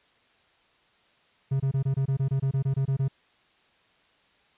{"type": "tone bursts", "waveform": "triangle", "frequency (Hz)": 135.1, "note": "C#3", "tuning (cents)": -44, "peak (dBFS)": -20, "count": 14, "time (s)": [1.51, 3.083], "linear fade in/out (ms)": 10, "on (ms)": 91, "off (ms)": 23, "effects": ["white hiss -63 dBFS RMS until 4.57 s", "resampled to 8000 Hz"]}